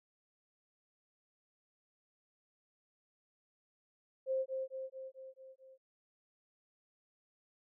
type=tone with echo; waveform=sine; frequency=527 Hz; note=C5; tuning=12 cents sharp; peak=-31 dBFS; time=4.26-4.46 s; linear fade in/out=50 ms; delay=220 ms; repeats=6; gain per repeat=-4 dB; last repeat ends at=5.78 s; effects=none